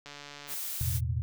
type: click train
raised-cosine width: 0.2 ms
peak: -27 dBFS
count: 70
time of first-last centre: 0.06-0.539 s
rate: 144 Hz
type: noise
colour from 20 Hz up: blue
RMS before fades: -36 dBFS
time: 0.47-1.01 s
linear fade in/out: 50 ms
type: chord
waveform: sine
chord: E suspended fourth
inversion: none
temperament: equal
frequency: 82.41 / 110 / 123.47 Hz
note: E2 / A2 / B2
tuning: 0 / 0 / 0 cents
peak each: -31 / -34 / -32 dBFS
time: 0.81-1.22 s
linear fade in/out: 0 ms
effects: none